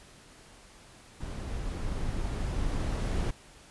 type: noise with level ramp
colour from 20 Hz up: brown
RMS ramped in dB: -36 to -28 dBFS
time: 1.2-3.31 s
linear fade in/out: 10 ms
effects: pink hiss -54 dBFS RMS until 3.7 s + resampled to 24000 Hz